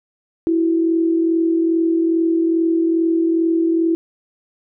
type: tone pair together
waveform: sine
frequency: 329.8 / 372.2 Hz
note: E4 / F#4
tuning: +1 / +10 cents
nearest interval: major second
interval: 209 cents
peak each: -14 / -24 dBFS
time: 0.47-3.95 s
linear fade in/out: 0 ms
effects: none